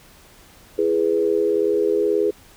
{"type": "chord", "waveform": "sine", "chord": "E major", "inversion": "none", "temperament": "equal with one note detuned", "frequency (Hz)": [333.1, 415.3, 493.9], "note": ["E4", "G#4", "B4"], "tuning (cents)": [18, 0, 0], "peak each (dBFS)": [-24, -18, -23], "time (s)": [0.78, 2.31], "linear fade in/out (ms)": 10, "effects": ["pink hiss -49 dBFS RMS until 2.56 s"]}